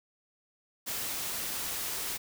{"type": "noise", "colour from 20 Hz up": "white", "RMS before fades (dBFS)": -35, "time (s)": [0.86, 2.18], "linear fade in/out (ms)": 20, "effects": []}